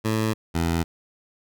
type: tone pair in turn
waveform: 15% pulse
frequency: 110 / 83.66 Hz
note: A2 / E2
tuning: 0 / +26 cents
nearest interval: perfect fourth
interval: 474 cents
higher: first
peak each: -15 dBFS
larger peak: neither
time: 0.04-0.34 / 0.54-0.84 s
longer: neither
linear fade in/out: 20 ms
effects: none